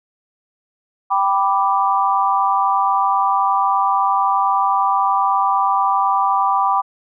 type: chord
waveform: sine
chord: G major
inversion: none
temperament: equal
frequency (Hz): 784 / 987.8 / 1174.7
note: G5 / B5 / D6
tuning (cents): 0 / 0 / 0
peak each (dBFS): -18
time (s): 1.1-6.82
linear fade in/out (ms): 20
effects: none